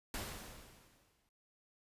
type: noise with exponential decay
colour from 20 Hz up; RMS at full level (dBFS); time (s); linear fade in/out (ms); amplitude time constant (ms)
pink; -40; 0.14-1.29; 1; 250
effects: noise-tail reverb RT60 0.5 s tail -25 dB re dry + resampled to 32000 Hz